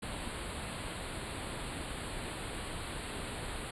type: band-stop noise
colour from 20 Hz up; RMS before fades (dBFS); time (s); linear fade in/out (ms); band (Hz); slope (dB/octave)
pink; -40; 0.02-3.71; 10; 4500 to 7800; 96
effects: resampled to 24000 Hz